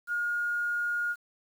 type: tone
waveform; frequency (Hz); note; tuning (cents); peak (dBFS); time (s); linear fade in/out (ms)
sine; 1428; F6; +38; -27; 0.07-1.16; 50
effects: 9-bit